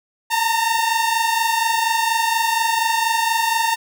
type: tone pair together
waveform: sawtooth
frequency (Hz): 899 / 923.2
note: A5 / A#5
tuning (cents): +37 / -17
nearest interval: unison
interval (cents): 46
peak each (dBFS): -16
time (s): 0.3-3.76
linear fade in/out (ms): 20
effects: none